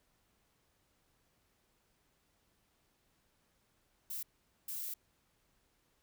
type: noise bursts at uneven times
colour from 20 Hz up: violet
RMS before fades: -41 dBFS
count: 2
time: 4.1-4.23 / 4.68-4.94 s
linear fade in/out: 5 ms
effects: pink hiss -75 dBFS RMS until 6.02 s